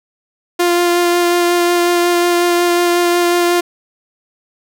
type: tone with vibrato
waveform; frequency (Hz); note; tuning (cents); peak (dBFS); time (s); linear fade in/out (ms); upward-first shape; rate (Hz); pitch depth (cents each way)
sawtooth; 349; F4; -1; -7; 0.59-3.61; 10; sine; 5.5; 11
effects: none